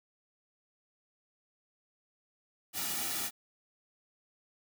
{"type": "noise with comb filter", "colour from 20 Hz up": "white", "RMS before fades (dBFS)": -35, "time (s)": [2.73, 3.31], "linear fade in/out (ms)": 50, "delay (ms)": 1.9, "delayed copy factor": -0.7, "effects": []}